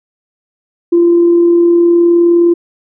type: tone with amplitude modulation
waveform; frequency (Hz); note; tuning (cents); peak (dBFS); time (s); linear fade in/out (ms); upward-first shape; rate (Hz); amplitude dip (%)
sine; 343.4; F4; -29; -3; 0.92-2.54; 10; sine; 39.6; 25
effects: tanh soft clip ceiling 0 dBFS